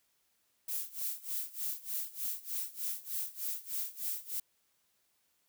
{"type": "noise with tremolo", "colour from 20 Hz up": "violet", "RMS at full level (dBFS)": -35, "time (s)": [0.68, 4.4], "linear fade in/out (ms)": 5, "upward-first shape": "sine", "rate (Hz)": 3.3, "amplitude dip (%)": 90, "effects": ["white hiss -75 dBFS RMS until 5.48 s"]}